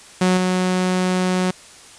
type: tone with level steps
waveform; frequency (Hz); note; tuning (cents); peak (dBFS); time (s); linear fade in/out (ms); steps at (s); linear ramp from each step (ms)
sawtooth; 183.6; F#3; -13; -10 / -13; 0.21-1.51; 5; 0.37; 2
effects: white hiss -43 dBFS RMS until 1.98 s + resampled to 22050 Hz